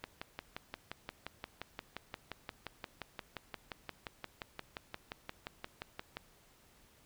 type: click train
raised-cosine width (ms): 0.3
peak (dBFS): -24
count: 36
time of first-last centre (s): 0.04-6.17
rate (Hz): 5.71
effects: pink hiss -65 dBFS RMS until 7.05 s